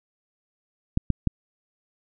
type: clicks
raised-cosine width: 5 ms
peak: -8 dBFS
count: 3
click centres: 0.974 / 1.103 / 1.273 s
effects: none